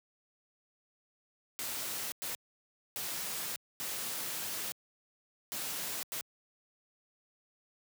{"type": "noise bursts at uneven times", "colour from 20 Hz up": "white", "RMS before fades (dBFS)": -38, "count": 6, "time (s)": [[1.59, 2.12], [2.22, 2.35], [2.96, 3.56], [3.8, 4.72], [5.52, 6.03], [6.12, 6.21]], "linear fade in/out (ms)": 0, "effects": ["high-pass 100 Hz 12 dB/octave"]}